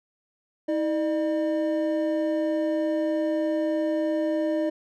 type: tone pair together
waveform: triangle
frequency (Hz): 320 / 603.2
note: D#4 / D5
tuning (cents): +49 / +46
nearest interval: major seventh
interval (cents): 1097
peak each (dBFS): -23 / -24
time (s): 0.68-4.7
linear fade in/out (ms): 10
effects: none